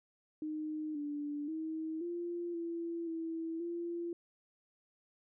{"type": "tone with pitch steps", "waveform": "sine", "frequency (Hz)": [308.2, 292.3, 318.1, 345.8, 336.9, 327.2, 342.3], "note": ["D#4", "D4", "D#4", "F4", "E4", "E4", "F4"], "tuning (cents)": [-16, -8, 38, -17, 38, -13, -35], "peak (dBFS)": -36, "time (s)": [0.42, 4.13], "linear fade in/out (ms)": 2, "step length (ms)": 530, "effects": []}